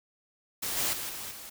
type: noise with level steps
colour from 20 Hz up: white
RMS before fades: -33 / -29 / -36 / -39 / -44 dBFS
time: 0.62-1.5 s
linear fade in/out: 10 ms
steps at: 0.77 / 0.93 / 1.09 / 1.31 s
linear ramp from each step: 2 ms
effects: none